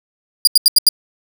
sawtooth tone bursts, 4837 Hz, D#8, 50 cents flat, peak -3 dBFS, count 5, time 0.45-0.889 s, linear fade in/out 2 ms, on 23 ms, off 81 ms, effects none

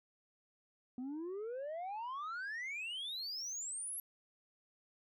sine exponential sweep, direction up, 243.5 to 11570 Hz, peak -37 dBFS, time 0.98-4 s, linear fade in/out 2 ms, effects tanh soft clip ceiling -39 dBFS

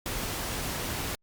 pink noise, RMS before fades -33 dBFS, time 0.06-1.15 s, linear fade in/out 0 ms, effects Opus 48 kbps

